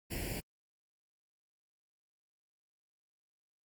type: noise with comb filter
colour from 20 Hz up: pink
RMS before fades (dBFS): -38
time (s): 0.1-0.41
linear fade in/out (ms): 20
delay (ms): 0.4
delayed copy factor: +0.95
effects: Opus 32 kbps